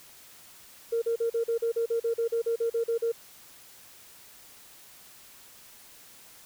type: tone bursts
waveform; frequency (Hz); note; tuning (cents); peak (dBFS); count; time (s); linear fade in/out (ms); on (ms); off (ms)
sine; 462.2; A#4; -15; -23; 16; 0.92-3.12; 10; 100; 40
effects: tanh soft clip ceiling -19 dBFS + white hiss -52 dBFS RMS until 6.45 s